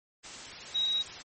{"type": "tone in noise", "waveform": "sine", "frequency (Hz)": 3819, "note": "A#7", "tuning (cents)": 41, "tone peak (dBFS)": -26, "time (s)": [0.74, 1.03], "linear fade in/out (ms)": 20, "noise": "white", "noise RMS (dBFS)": -43, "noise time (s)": [0.23, 1.23], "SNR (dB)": 14, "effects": ["MP3 32 kbps"]}